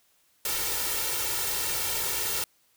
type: noise with comb filter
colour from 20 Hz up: white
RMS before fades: -29 dBFS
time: 0.45-2.44 s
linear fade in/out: 2 ms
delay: 2.2 ms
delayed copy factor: +0.75
effects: white hiss -66 dBFS RMS until 2.76 s